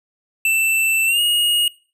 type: tone with pitch glide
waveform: square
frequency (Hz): 2664 to 2872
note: E7 to F7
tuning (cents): +18 to +48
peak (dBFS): -15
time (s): 0.45-1.68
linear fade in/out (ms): 2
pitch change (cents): +130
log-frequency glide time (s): 1.06-1.2
effects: noise-tail reverb RT60 0.4 s tail -22 dB re dry